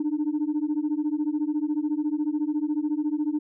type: beating tone pair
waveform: sine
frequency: 293.7 / 307.7 Hz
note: D4 / D#4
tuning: 0 / -19 cents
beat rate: 14 Hz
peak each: -25 / -25 dBFS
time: 0-3.39 s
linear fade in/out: 5 ms
effects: tanh soft clip ceiling -19 dBFS